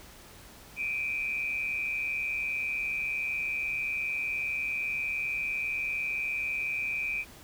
sine tone pair together, 2349 / 2489 Hz, D7 / D#7, 0 / 0 cents, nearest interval minor second, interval 100 cents, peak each -32 / -32 dBFS, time 0.76-7.25 s, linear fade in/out 50 ms, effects added 50 Hz sine -60 dBFS peak until 7.43 s + pink hiss -51 dBFS RMS until 7.43 s

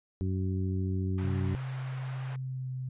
harmonic tone, 94 Hz, F#2, 28 cents sharp, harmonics 1 / 2 / 3 / 4, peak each -29 / -35 / -39 / -41 dBFS, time 0.21-1.55 s, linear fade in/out 0 ms
white band-pass noise, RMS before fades -49 dBFS, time 1.18-2.36 s, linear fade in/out 2 ms, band 530 to 1600 Hz, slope 12 dB/octave
sine tone with pitch glide, 130.81 to 128.79 Hz, C3 to C3, 0 to -27 cents, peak -33 dBFS, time 1.23-2.89 s, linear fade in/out 5 ms, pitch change -27 cents, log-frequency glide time 2.38-2.73 s
effects resampled to 8000 Hz

